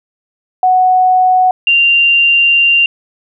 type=tone pair in turn; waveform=sine; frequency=740 / 2779 Hz; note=F#5 / F7; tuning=0 / -9 cents; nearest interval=octave + major seventh; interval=2291 cents; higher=second; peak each=-6 dBFS; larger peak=neither; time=0.63-1.51 / 1.67-2.86 s; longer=second; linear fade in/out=2 ms; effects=none